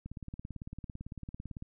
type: click train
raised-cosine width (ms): 5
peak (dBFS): -29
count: 29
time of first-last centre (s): 0.06-1.624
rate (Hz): 17.9
effects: none